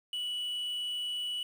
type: tone with quantisation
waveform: triangle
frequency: 2953 Hz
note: F#7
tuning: 4 cents flat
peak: -31 dBFS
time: 0.13-1.43 s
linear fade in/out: 2 ms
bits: 9
effects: none